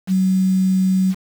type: tone with quantisation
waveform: sine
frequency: 188.2 Hz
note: F#3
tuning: 30 cents sharp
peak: -13 dBFS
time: 0.07-1.15 s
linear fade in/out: 50 ms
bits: 6
effects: none